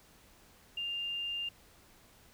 sine tone, 2800 Hz, F7, 4 cents sharp, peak -34 dBFS, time 0.77-1.49 s, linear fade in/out 5 ms, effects pink hiss -61 dBFS RMS until 2.33 s

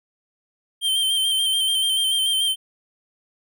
square tone with vibrato, 3136 Hz, G7, in tune, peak -19 dBFS, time 0.81-2.56 s, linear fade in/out 50 ms, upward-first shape square, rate 6.9 Hz, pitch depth 26 cents each way, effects none

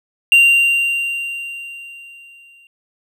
triangle tone with exponential decay, 2772 Hz, F7, 14 cents flat, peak -4 dBFS, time 0.32-2.67 s, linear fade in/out 1 ms, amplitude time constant 510 ms, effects none

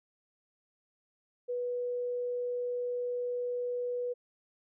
sine tone, 490 Hz, B4, 14 cents flat, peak -31 dBFS, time 1.48-4.14 s, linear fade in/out 20 ms, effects none

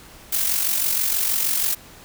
blue noise with amplitude modulation, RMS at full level -19 dBFS, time 0.32-1.75 s, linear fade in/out 10 ms, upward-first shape sine, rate 46.3 Hz, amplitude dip 55%, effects pink hiss -45 dBFS RMS until 2.04 s

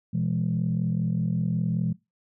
sine chord, E major, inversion second, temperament equal with one note detuned, 123.47 / 168.57 / 207.7 Hz, B2 / E3 / G#3, 0 / +39 / 0 cents, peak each -28 / -25 / -29 dBFS, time 0.13-1.93 s, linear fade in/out 10 ms, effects noise-tail reverb RT60 0.2 s tail -19 dB re dry + tanh soft clip ceiling -16 dBFS

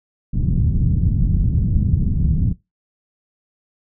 white low-pass noise, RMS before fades -17 dBFS, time 0.33-2.53 s, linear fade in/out 10 ms, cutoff 160 Hz, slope 24 dB/octave, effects noise-tail reverb RT60 0.2 s tail -20 dB re dry

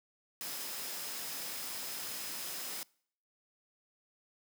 sine tone in noise, 5090 Hz, D#8, 39 cents sharp, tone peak -49 dBFS, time 0.41-2.83 s, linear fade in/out 0 ms, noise white, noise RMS -41 dBFS, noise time 0.41-2.83 s, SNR -11 dB, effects noise-tail reverb RT60 0.6 s tail -25 dB re dry + high-pass 150 Hz 12 dB/octave

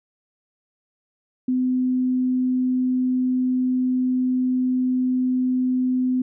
sine tone, 254.3 Hz, C4, 49 cents flat, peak -18 dBFS, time 1.48-6.22 s, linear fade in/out 5 ms, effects none

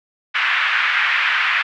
pink band-pass noise, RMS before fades -18 dBFS, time 0.34-1.63 s, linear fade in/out 20 ms, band 1400 to 2600 Hz, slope 24 dB/octave, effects none

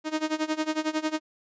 sawtooth tone with tremolo, 311.1 Hz, D#4, in tune, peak -19 dBFS, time 0.04-1.2 s, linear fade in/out 50 ms, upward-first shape sine, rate 11 Hz, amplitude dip 90%, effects resampled to 16000 Hz

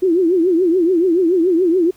sine tone with vibrato, 350.8 Hz, F4, 8 cents sharp, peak -11 dBFS, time 0.02-1.91 s, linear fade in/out 10 ms, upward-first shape triangle, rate 7 Hz, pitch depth 180 cents each way, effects pink hiss -51 dBFS RMS until 1.96 s

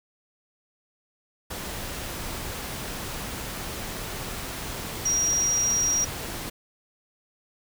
sine tone in noise, 5710 Hz, F8, 37 cents sharp, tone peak -21 dBFS, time 5.05-6.05 s, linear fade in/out 10 ms, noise pink, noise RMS -34 dBFS, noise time 1.5-6.5 s, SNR +10 dB, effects none

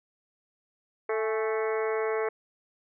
harmonic tone with a mistuned harmonic, 220 Hz, A3, in tune, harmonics 2 / 3 / 4 / 5 / 6 / 7 / 8 / 9 / 10, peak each -27 / -36 / -38 / -38 / -40 / -43 / -43 / -41 / -42 dBFS, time 1.09-2.29 s, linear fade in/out 5 ms, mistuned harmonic 4, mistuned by -58 cents, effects none

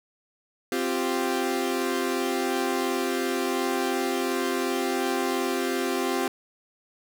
sawtooth chord, C suspended fourth, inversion none, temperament equal, 261.6 / 349.2 / 392 Hz, C4 / F4 / G4, 0 / 0 / 0 cents, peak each -25 dBFS, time 0.72-6.28 s, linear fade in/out 2 ms, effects none

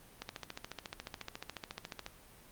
click train, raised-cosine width 0.2 ms, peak -23 dBFS, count 27, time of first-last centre 0.22-2.064 s, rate 14.1 Hz, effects pink hiss -58 dBFS RMS until 2.51 s + Opus 32 kbps

